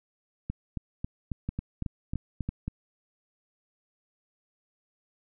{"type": "two click trains", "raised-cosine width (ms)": 5, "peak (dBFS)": [-18, -19], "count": [4, 9], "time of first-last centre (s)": [[1.49, 2.49], [0.5, 2.68]], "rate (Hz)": [3, 3.67], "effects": []}